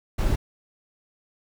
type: noise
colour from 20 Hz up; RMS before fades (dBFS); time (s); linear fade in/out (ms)
brown; -22; 0.18-0.36; 10
effects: none